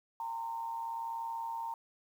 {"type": "tone with amplitude modulation", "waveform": "sine", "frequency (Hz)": 918, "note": "A#5", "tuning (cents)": -27, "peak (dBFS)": -33, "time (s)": [0.2, 1.74], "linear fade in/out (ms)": 2, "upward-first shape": "sine", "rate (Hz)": 121, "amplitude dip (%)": 55, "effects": ["10-bit"]}